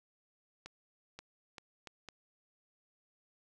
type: accelerating click train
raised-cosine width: 0.2 ms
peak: -29 dBFS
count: 5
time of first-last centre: 0.66-2.087 s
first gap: 530 ms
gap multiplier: 0.74
effects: none